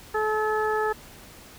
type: harmonic tone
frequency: 430.6 Hz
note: A4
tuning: 37 cents flat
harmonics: 1 / 2 / 3 / 4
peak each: -25 / -28 / -30 / -31 dBFS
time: 0.14-0.93 s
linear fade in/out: 10 ms
effects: pink hiss -47 dBFS RMS until 1.58 s